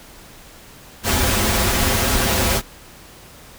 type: noise with comb filter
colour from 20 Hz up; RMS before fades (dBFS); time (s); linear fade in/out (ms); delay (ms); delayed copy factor
pink; -18; 1.03-2.62; 50; 6.6; -0.8
effects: pink hiss -43 dBFS RMS until 3.58 s